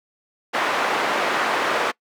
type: band-pass noise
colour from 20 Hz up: white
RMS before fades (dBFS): -22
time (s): 0.53-1.92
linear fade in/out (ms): 20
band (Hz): 390 to 1500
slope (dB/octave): 12
effects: noise-tail reverb RT60 0.1 s tail -23 dB re dry